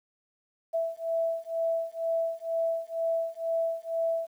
sine beating tone pair, 659.3 / 661.4 Hz, E5 / E5, 0 / +6 cents, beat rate 2.1 Hz, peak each -30 dBFS, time 0.73-4.27 s, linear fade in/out 20 ms, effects 10-bit

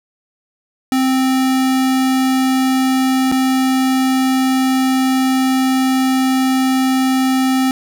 square tone with dropouts, 261.6 Hz, C4, in tune, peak -13 dBFS, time 0.92-7.71 s, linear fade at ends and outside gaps 1 ms, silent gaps 3.316-3.322 s, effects none

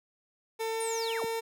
30% pulse tone with pitch glide, 448.2 to 454.2 Hz, A4 to A#4, +32 to -45 cents, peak -28 dBFS, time 0.59-1.41 s, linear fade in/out 20 ms, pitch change +23 cents, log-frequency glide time 0.71-0.95 s
sine linear sweep, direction down, 9540 to 55 Hz, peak -36 dBFS, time 0.8-1.25 s, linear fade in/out 5 ms
effects none

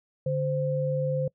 sine tone pair together, 145.64 / 519 Hz, D3 / C5, -14 / -14 cents, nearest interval octave + minor seventh, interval 2200 cents, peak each -27 dBFS, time 0.26-1.28 s, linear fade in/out 5 ms, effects noise-tail reverb RT60 0.1 s tail -24 dB re dry

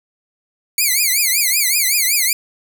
5% pulse tone with vibrato, 2217 Hz, C#7, in tune, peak -4 dBFS, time 0.78-2.33 s, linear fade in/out 2 ms, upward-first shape triangle, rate 5.3 Hz, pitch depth 220 cents each way, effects none

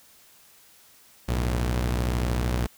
sawtooth tone pair together, 61.33 / 109.6 Hz, B1 / A2, -11 / -6 cents, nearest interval minor seventh, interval 1005 cents, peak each -20 / -27 dBFS, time 1.28-2.67 s, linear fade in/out 10 ms, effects white hiss -55 dBFS RMS until 2.77 s

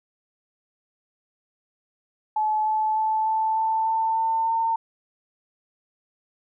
sine tone with pitch steps, 860 / 866.5 / 873 / 879.6 / 886.2 / 892.9 / 899.6 / 906.4 Hz, A5 / A5 / A5 / A5 / A5 / A5 / A5 / A#5, -40 / -27 / -14 / -1 / +12 / +25 / +38 / -49 cents, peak -20 dBFS, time 2.36-4.76 s, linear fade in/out 5 ms, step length 300 ms, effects none

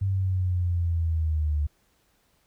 sine linear sweep, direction down, 98 to 72.9 Hz, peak -22 dBFS, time 0.01-1.67 s, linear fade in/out 10 ms, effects pink hiss -67 dBFS RMS until 2.46 s

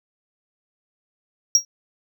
triangle tone with exponential decay, 5640 Hz, F8, 16 cents sharp, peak -6 dBFS, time 1.55-1.65 s, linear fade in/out 1 ms, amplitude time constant 20 ms, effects none

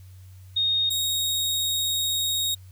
sine / sawtooth tone pair in turn, 3711 / 3756 Hz, A#7 / A#7, -9 / +12 cents, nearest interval unison, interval 21 cents, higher second, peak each -20 dBFS, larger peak neither, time 0.56-0.9 / 0.9-2.55 s, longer second, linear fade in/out 10 ms, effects added 93 Hz sine -43 dBFS peak until 2.71 s + white hiss -60 dBFS RMS until 2.71 s

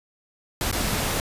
pink noise with dropouts, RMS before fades -25 dBFS, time 0.61-1.2 s, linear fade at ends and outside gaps 1 ms, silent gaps 0.714-0.726 s, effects resampled to 32000 Hz

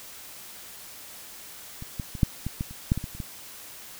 clicks, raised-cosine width 5 ms, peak -25 / -18 / -23 / -6 / -17 / -16 / -29 / -8 / -17 / -21 / -29 / -20 dBFS, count 12, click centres 1.824 / 1.998 / 2.152 / 2.232 / 2.466 / 2.609 / 2.71 / 2.919 / 2.976 / 3.041 / 3.15 / 3.202 s, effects white hiss -44 dBFS RMS until 3.99 s

